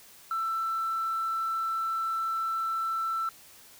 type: tone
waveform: sine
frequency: 1333 Hz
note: E6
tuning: 19 cents sharp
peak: -26 dBFS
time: 0.31-3.29 s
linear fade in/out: 2 ms
effects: tanh soft clip ceiling -24 dBFS + white hiss -53 dBFS RMS until 3.79 s